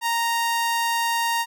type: tone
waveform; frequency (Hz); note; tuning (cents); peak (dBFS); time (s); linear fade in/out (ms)
sawtooth; 930; A#5; -4; -17; 0.01-1.46; 50
effects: none